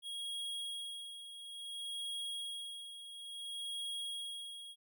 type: tone with tremolo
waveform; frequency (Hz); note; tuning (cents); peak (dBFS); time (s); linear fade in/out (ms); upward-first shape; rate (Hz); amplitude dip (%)
square; 3295; G#7; -14; -39; 0.02-4.76; 50; sine; 0.58; 65
effects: none